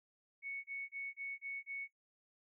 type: tone bursts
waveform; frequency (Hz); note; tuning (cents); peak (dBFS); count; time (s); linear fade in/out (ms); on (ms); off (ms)
sine; 2217; C#7; 0; -40; 6; 0.42-1.88; 50; 220; 28
effects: noise-tail reverb RT60 0.1 s tail -19 dB re dry